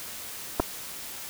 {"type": "clicks", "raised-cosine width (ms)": 1, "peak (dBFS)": -9, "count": 2, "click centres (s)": [0.598, 0.601], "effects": ["white hiss -39 dBFS RMS until 1.29 s"]}